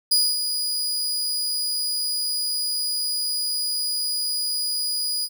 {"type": "tone with ADSR envelope", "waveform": "sawtooth", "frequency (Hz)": 4912, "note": "D#8", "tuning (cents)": -23, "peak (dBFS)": -12, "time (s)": [0.11, 5.29], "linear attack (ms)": 9, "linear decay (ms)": 240, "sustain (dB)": -8, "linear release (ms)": 52, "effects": []}